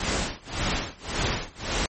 pink noise with tremolo, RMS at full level -25 dBFS, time 0-1.86 s, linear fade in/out 2 ms, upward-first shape sine, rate 1.8 Hz, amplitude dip 95%, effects MP3 32 kbps

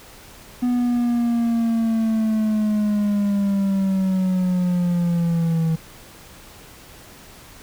triangle linear sweep, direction down, 247.1 to 160.9 Hz, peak -15 dBFS, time 0.62-5.76 s, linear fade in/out 10 ms, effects pink hiss -44 dBFS RMS until 7.62 s

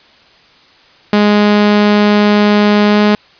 sawtooth tone with pitch glide, 207.7 to 208.9 Hz, G#3 to G#3, 0 to +10 cents, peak -3 dBFS, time 1.13-3.15 s, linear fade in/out 2 ms, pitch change +10 cents, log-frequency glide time 2.87-3 s, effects white hiss -45 dBFS RMS until 3.39 s + resampled to 11025 Hz

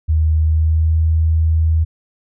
sine tone with pitch glide, 78.6 to 80.16 Hz, D#2 to E2, +18 to -48 cents, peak -11 dBFS, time 0.08-1.85 s, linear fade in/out 20 ms, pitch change +34 cents, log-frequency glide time 0.45-0.96 s, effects none

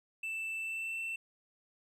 triangle tone with pitch glide, 2653 to 2682 Hz, E7 to E7, +10 to +29 cents, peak -34 dBFS, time 0.23-1.16 s, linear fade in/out 5 ms, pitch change +19 cents, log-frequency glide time 0.57-1.01 s, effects none

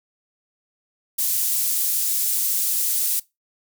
pink high-pass noise, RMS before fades -22 dBFS, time 1.18-3.2 s, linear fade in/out 10 ms, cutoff 10000 Hz, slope 12 dB/octave, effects noise-tail reverb RT60 0.2 s tail -21 dB re dry

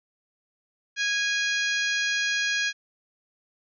harmonic tone with a mistuned harmonic, 825 Hz, G#5, 12 cents flat, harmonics 2 / 3 / 4 / 5 / 6 / 7 / 8, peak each -26 / -30 / -32 / -34 / -36 / -37 / -38 dBFS, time 0.96-2.73 s, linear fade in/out 50 ms, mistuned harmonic 8, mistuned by -30 cents, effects none

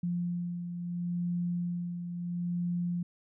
sine beating tone pair, 174.61 / 175.35 Hz, F3 / F3, 0 / +7 cents, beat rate 0.74 Hz, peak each -31 / -40 dBFS, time 0.03-3.03 s, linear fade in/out 5 ms, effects none

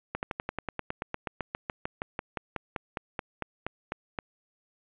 slowing click train, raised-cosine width 0.5 ms, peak -16 dBFS, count 27, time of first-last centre 0.15-4.188 s, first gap 79 ms, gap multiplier 1.05, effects resampled to 8000 Hz + 8-bit

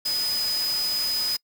sine tone in noise, 5000 Hz, D#8, 8 cents sharp, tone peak -23 dBFS, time 0.05-1.37 s, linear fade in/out 10 ms, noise white, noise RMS -33 dBFS, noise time 0.05-1.37 s, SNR +7 dB, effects noise-tail reverb RT60 0.1 s tail -25 dB re dry

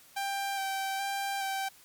sawtooth tone with vibrato, 784 Hz, G5, in tune, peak -27 dBFS, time 0.16-1.69 s, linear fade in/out 10 ms, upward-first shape square, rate 1.2 Hz, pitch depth 15 cents each way, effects white hiss -57 dBFS RMS until 1.84 s + MP3 96 kbps

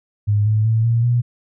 sine tone with pitch steps, 103.83 / 107.8 / 111.93 / 116.21 / 120.66 Hz, G#2 / A2 / A2 / A#2 / B2, 0 / -35 / +30 / -5 / -40 cents, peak -13 dBFS, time 0.27-1.22 s, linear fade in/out 20 ms, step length 190 ms, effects none

